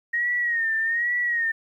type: tone with vibrato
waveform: sine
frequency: 1864.7 Hz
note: A#6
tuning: in tune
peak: -21 dBFS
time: 0.13-1.52 s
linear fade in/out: 10 ms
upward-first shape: sine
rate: 1.2 Hz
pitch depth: 77 cents each way
effects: 10-bit